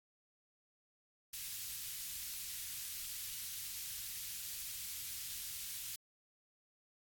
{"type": "band-stop noise", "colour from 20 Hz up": "white", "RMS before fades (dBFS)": -44, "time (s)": [1.33, 5.96], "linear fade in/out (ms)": 5, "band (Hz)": [100, 2600], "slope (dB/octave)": 12, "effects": ["AAC 64 kbps"]}